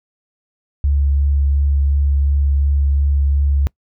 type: tone with vibrato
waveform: sine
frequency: 70.4 Hz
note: C#2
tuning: 27 cents sharp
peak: -12 dBFS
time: 0.84-3.67 s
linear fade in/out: 0 ms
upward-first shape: triangle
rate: 2.8 Hz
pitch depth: 15 cents each way
effects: noise-tail reverb RT60 0.1 s tail -25 dB re dry